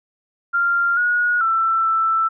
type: tone with pitch steps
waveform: sine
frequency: 1391 / 1449 / 1335 / 1327 Hz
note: F6 / F#6 / E6 / E6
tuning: -7 / -37 / +22 / +11 cents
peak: -15 dBFS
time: 0.53-2.29 s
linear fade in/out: 20 ms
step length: 440 ms
effects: none